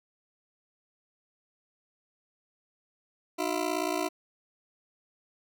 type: ring-modulated tone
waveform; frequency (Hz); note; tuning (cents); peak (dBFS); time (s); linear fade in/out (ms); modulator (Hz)
20% pulse; 336; E4; +33; -20; 3.38-4.09; 20; 28.9
effects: none